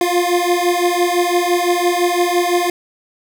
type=beating tone pair; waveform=25% pulse; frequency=349.2 / 355.1 Hz; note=F4 / F4; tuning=0 / +29 cents; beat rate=5.9 Hz; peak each=-13 dBFS; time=0.01-2.7 s; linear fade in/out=2 ms; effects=none